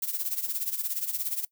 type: noise with tremolo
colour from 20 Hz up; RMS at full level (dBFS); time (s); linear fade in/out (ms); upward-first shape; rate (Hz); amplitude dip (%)
violet; -28; 0.02-1.45; 5; sine; 17; 75
effects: noise-tail reverb RT60 0.1 s tail -22 dB re dry